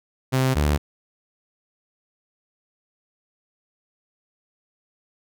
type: tone pair in turn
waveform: sawtooth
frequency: 130.81 / 73.71 Hz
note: C3 / D2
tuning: 0 / +7 cents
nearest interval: minor seventh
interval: 993 cents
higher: first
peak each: -14 dBFS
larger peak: neither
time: 0.32-0.55 / 0.55-0.78 s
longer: neither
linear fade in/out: 20 ms
effects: none